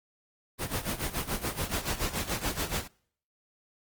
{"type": "noise with tremolo", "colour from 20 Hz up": "pink", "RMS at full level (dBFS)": -29, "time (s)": [0.58, 2.88], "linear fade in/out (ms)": 50, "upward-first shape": "sine", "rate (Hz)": 7, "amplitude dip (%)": 80, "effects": ["noise-tail reverb RT60 0.6 s tail -25 dB re dry", "Opus 24 kbps"]}